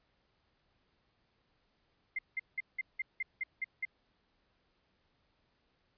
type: tone bursts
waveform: sine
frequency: 2093 Hz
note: C7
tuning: in tune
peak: -32 dBFS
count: 9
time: 2.16-3.852 s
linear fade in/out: 5 ms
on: 28 ms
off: 180 ms
effects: pink hiss -75 dBFS RMS until 5.97 s + resampled to 11025 Hz